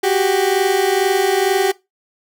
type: tone pair together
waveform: 30% pulse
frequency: 373.3 / 395.5 Hz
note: F#4 / G4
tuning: +15 / +15 cents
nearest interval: minor second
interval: 100 cents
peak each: -14 dBFS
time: 0.03-1.72 s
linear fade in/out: 10 ms
effects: noise-tail reverb RT60 0.2 s tail -20 dB re dry